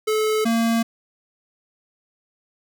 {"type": "tone pair in turn", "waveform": "square", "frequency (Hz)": [432.5, 229.1], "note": ["A4", "A#3"], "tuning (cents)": [-30, -30], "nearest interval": "major seventh", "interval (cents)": 1100, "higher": "first", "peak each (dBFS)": [-19, -18], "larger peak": "second", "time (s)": [[0.07, 0.45], [0.45, 0.83]], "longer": "neither", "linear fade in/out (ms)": 10, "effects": []}